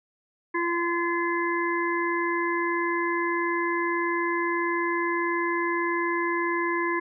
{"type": "harmonic tone", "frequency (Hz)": 342.7, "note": "F4", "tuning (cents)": -33, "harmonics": [1, 3, 5, 6], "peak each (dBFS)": [-27, -28, -31, -32], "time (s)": [0.54, 7], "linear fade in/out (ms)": 10, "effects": []}